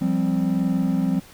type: chord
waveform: triangle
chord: F suspended second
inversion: none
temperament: equal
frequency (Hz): 174.61 / 196 / 261.6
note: F3 / G3 / C4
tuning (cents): 0 / 0 / 0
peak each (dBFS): -21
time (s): 0.01-1.2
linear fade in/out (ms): 10
effects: tanh soft clip ceiling -8 dBFS + pink hiss -47 dBFS RMS until 1.33 s